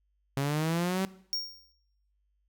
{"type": "linear sweep", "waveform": "sawtooth", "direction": "up", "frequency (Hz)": [135.5, 193.4], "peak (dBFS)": -23, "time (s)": [0.37, 1.05], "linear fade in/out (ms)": 0}
{"type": "tone with exponential decay", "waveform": "square", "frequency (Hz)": 5550, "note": "F8", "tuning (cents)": -12, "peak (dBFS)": -27, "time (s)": [1.33, 1.72], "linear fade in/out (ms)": 0, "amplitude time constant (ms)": 83}
{"effects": ["noise-tail reverb RT60 0.7 s tail -19 dB re dry", "added 50 Hz sine -70 dBFS peak until 2.48 s"]}